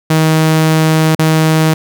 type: tone with dropouts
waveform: sawtooth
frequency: 158.3 Hz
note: D#3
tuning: 30 cents sharp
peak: -4 dBFS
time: 0.1-1.74 s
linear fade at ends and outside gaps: 5 ms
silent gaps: 1.151-1.191 s
effects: none